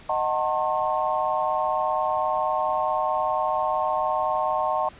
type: chord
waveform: sine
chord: D# diminished seventh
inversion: none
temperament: just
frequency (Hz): 622.3 / 746.7 / 896 / 1075.3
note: D#5 / F#5 / A5 / C6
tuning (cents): 0 / +16 / +31 / +47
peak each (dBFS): -27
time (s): 0.09-4.89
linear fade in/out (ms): 5
effects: pink hiss -48 dBFS RMS until 4.99 s + resampled to 8000 Hz